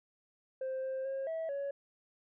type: tone with pitch steps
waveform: sine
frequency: 524 / 527 / 539 / 649 / 560 Hz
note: C5 / C5 / C#5 / E5 / C#5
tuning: +2 / +12 / -49 / -27 / +18 cents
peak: -32 dBFS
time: 0.61-1.71 s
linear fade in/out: 5 ms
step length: 220 ms
effects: tanh soft clip ceiling -33 dBFS